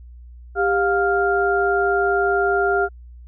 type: tone cluster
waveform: sine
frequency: 397.5 / 708 / 1398 Hz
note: G4 / F5 / F6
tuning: +24 / +23 / +1 cents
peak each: -19 / -21 / -21 dBFS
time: 0.55-2.89 s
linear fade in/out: 50 ms
effects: added 60 Hz sine -38 dBFS peak until 3.27 s